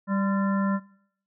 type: harmonic tone with a mistuned harmonic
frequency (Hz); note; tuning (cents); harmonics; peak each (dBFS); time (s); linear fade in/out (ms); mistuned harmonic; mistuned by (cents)
196; G3; 0; 1 / 3 / 5 / 7 / 9; -23 / -34 / -33 / -36 / -39; 0.07-0.8; 50; 5; +79
effects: noise-tail reverb RT60 0.7 s tail -21 dB re dry